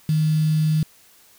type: tone with quantisation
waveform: sine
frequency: 155.56 Hz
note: D#3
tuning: in tune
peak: -16 dBFS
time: 0.09-0.83 s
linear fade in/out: 2 ms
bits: 6
effects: white hiss -53 dBFS RMS until 1.38 s